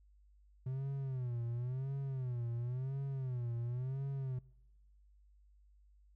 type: tone with vibrato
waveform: triangle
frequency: 127.3 Hz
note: C3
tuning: 47 cents flat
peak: -34 dBFS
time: 0.66-4.39 s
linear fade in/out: 5 ms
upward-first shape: sine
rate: 0.95 Hz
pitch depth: 140 cents each way
effects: noise-tail reverb RT60 1.0 s tail -24 dB re dry + added 50 Hz sine -62 dBFS peak until 6.15 s